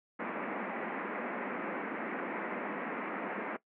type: band-pass noise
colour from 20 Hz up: pink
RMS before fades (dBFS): -38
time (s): 0.19-3.57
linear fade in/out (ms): 10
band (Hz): 200 to 2300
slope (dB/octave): 48
effects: noise-tail reverb RT60 0.1 s tail -18 dB re dry